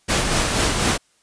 pink noise with tremolo, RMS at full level -18 dBFS, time 0.08-0.98 s, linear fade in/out 20 ms, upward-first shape sine, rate 4.1 Hz, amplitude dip 40%, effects white hiss -61 dBFS RMS until 1.22 s + resampled to 22050 Hz

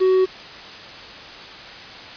triangle tone with quantisation, 374.5 Hz, F#4, 21 cents sharp, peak -11 dBFS, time 0-0.26 s, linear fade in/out 20 ms, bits 6, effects white hiss -37 dBFS RMS until 2.16 s + resampled to 11025 Hz

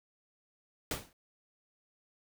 pink noise with exponential decay, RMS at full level -31 dBFS, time 0.91-1.13 s, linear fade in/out 2 ms, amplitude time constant 46 ms, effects none

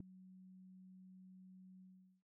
sine tone with ADSR envelope, 186.3 Hz, F#3, 12 cents sharp, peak -38 dBFS, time 0-2.23 s, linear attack 4 ms, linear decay 3 ms, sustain -19 dB, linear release 420 ms, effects none

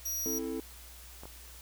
sawtooth tone, 5760 Hz, F#8, 47 cents flat, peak -30 dBFS, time 0.05-0.39 s, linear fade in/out 10 ms
triangle chord, A minor, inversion first, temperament just, 264 / 330 / 440 Hz, C4 / E4 / A4, +16 / +2 / 0 cents, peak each -36 dBFS, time 0.26-0.6 s, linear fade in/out 0 ms
clicks, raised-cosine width 1 ms, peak -32 dBFS, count 2, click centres 1.235 / 1.255 s
effects added 60 Hz sine -51 dBFS peak until 1.61 s + white hiss -52 dBFS RMS until 1.61 s

